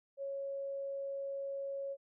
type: tone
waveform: sine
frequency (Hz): 552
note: C#5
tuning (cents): -7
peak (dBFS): -37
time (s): 0.17-1.97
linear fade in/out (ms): 50
effects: none